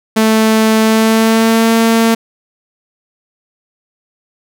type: tone with pitch glide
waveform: sawtooth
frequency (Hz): 220 to 227.1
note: A3 to A#3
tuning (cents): 0 to -45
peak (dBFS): -4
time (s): 0.16-2.15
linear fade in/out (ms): 10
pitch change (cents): +55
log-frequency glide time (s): 0.81-1.73
effects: none